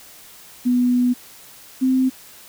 sine tone pair in turn, 246.9 / 259.8 Hz, B3 / C4, 0 / -12 cents, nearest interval minor second, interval 88 cents, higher second, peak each -14 dBFS, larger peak neither, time 0.65-1.14 / 1.81-2.1 s, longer first, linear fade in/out 20 ms, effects white hiss -44 dBFS RMS until 2.48 s

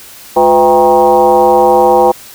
sine tone with frequency modulation, 648 Hz, E5, 30 cents flat, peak -4 dBFS, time 0.36-2.12 s, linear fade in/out 10 ms, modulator 146 Hz, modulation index 2, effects white hiss -34 dBFS RMS until 2.34 s

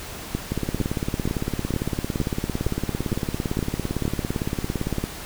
two click trains, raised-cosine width 3 ms, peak -10 / -11 dBFS, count 9 / 81, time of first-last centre 0.35-4.054 / 0.52-5.04 s, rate 2.16 / 17.7 Hz, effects pink hiss -36 dBFS RMS until 5.25 s

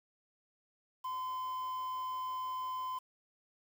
triangle tone with quantisation, 1023 Hz, C6, 39 cents flat, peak -34 dBFS, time 1.04-2.99 s, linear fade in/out 10 ms, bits 9, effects none

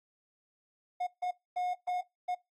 triangle tone bursts at uneven times, 722 Hz, F#5, 43 cents flat, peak -28 dBFS, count 5, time 1-1.07 / 1.22-1.31 / 1.56-1.74 / 1.87-2.01 / 2.28-2.35 s, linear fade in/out 10 ms, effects noise-tail reverb RT60 0.2 s tail -22 dB re dry + AAC 32 kbps

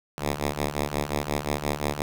5% pulse ring-modulated tone, 73.42 Hz, D2, in tune, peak -12 dBFS, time 0.18-2.02 s, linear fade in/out 0 ms, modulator 144 Hz, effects none

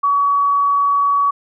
sine tone, 1132 Hz, C#6, 36 cents sharp, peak -12 dBFS, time 0.03-1.31 s, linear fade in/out 10 ms, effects none

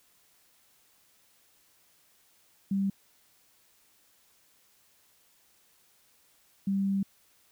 sine tone pair in turn, 196 / 196 Hz, G3 / G3, 0 / 0 cents, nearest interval unison, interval 0 cents, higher neither, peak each -25 / -25 dBFS, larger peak neither, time 2.71-2.9 / 6.67-7.03 s, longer second, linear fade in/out 5 ms, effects white hiss -65 dBFS RMS until 7.51 s

